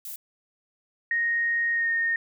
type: noise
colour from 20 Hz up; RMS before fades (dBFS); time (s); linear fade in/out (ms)
violet; -37; 0.05-0.16; 2
type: tone with pitch glide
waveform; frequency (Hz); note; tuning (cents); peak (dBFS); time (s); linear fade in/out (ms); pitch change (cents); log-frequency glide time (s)
sine; 1864.7 to 1842.2; A#6 to A#6; 0 to -21; -22; 1.11-2.16; 2; -21; 1.73-1.89
effects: none